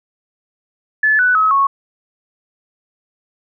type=tone with pitch steps; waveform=sine; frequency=1730 / 1488.8 / 1281.1 / 1102.5 Hz; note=A6 / F#6 / E6 / C#6; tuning=-30 / +10 / -50 / -10 cents; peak=-10 dBFS; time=1.03-1.67 s; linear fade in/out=5 ms; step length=160 ms; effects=none